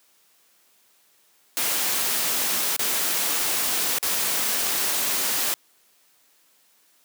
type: noise with dropouts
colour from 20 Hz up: white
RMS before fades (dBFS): -24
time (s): 1.57-5.54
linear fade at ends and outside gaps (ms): 0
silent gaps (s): 2.764-2.793 / 3.985-4.028
effects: white hiss -61 dBFS RMS until 7.04 s + high-pass 200 Hz 12 dB/octave